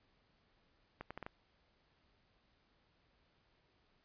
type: accelerating click train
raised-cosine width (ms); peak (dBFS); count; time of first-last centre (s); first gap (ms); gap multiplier
0.5; -29; 5; 1.01-1.265; 96; 0.73
effects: pink hiss -74 dBFS RMS until 4.04 s + resampled to 11025 Hz